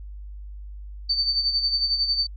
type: tone with tremolo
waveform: sine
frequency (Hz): 4567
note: D8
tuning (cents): -49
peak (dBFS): -18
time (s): 1.09-2.27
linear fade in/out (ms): 10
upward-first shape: sine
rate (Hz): 11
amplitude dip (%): 60
effects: added 50 Hz sine -35 dBFS peak until 2.36 s